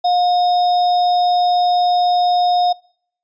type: tone with sample-and-hold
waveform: sine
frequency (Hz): 714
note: F5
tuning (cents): +38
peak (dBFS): -12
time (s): 0.04-2.73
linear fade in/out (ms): 10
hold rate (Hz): 4410
effects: noise-tail reverb RT60 0.6 s tail -25 dB re dry + resampled to 16000 Hz